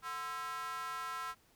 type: tone with high-pass filter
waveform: square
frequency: 147.6 Hz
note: D3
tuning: 9 cents sharp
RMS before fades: -41 dBFS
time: 0.02-1.35 s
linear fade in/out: 50 ms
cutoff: 1200 Hz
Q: 7.7
effects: pink hiss -68 dBFS RMS until 1.55 s